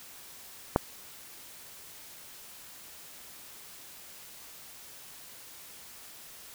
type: click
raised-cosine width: 1 ms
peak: -7 dBFS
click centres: 0.761 s
effects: white hiss -49 dBFS RMS until 6.54 s